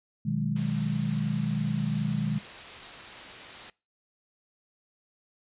sine chord, G# minor seventh, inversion first, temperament equal, 123.47 / 155.56 / 185 / 207.7 Hz, B2 / D#3 / F#3 / G#3, 0 / 0 / 0 / 0 cents, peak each -33 / -29 / -35 / -30 dBFS, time 0.25-2.39 s, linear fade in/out 10 ms
white noise, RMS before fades -42 dBFS, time 0.56-3.7 s, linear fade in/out 2 ms
effects noise-tail reverb RT60 0.3 s tail -23 dB re dry + resampled to 8000 Hz

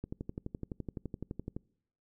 click train, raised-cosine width 3 ms, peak -25 dBFS, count 19, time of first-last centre 0.04-1.565 s, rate 11.8 Hz, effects noise-tail reverb RT60 0.7 s tail -25 dB re dry

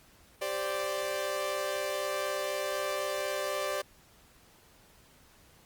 sawtooth chord, G suspended fourth, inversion none, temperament equal, 392 / 523.3 / 587.3 Hz, G4 / C5 / D5, 0 / 0 / 0 cents, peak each -35 / -33 / -29 dBFS, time 0.41-3.82 s, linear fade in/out 10 ms, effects pink hiss -60 dBFS RMS until 5.65 s + Opus 48 kbps

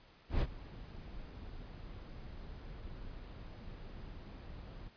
brown noise with ADSR envelope, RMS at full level -29 dBFS, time 0.29-4.89 s, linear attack 120 ms, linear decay 52 ms, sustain -19 dB, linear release 15 ms, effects pink hiss -63 dBFS RMS until 4.96 s + resampled to 11025 Hz

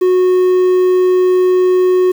triangle tone with quantisation, 366.5 Hz, F#4, 16 cents flat, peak -6 dBFS, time 0.01-2.12 s, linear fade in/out 10 ms, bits 6, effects none

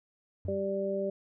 triangle tone with exponential decay, 92.3 Hz, F#2, 4 cents flat, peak -30 dBFS, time 0.45-0.75 s, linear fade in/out 0 ms, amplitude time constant 65 ms
harmonic tone, 196 Hz, G3, in tune, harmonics 1 / 2 / 3, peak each -36 / -33 / -32 dBFS, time 0.48-1.1 s, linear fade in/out 5 ms
effects none

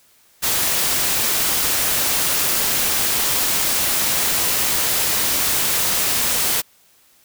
white noise, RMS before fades -19 dBFS, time 0.42-6.62 s, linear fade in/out 20 ms, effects white hiss -55 dBFS RMS until 7.24 s

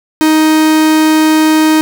45% pulse tone, 312.5 Hz, D#4, 8 cents sharp, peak -6 dBFS, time 0.21-1.81 s, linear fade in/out 0 ms, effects none

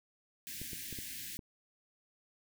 white band-stop noise, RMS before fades -44 dBFS, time 0.47-1.37 s, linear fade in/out 0 ms, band 340 to 1600 Hz, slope 96 dB/octave
clicks, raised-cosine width 3 ms, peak -32 dBFS, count 5, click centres 0.616 / 0.732 / 0.927 / 0.988 / 1.392 s
effects none

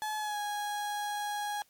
35% pulse tone with pitch glide, 856 to 827.8 Hz, A5 to G#5, -48 to -6 cents, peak -31 dBFS, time 0.02-1.62 s, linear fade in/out 0 ms, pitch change -58 cents, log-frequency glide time 0.18-0.38 s, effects white hiss -68 dBFS RMS until 1.69 s + AAC 64 kbps

